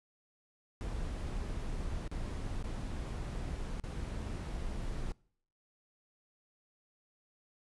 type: noise with dropouts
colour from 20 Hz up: brown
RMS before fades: -38 dBFS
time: 0.81-5.12 s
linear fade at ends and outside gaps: 0 ms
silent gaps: 2.077-2.115 / 2.626-2.641 / 3.798-3.838 s
effects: noise-tail reverb RT60 0.6 s tail -25 dB re dry + resampled to 24000 Hz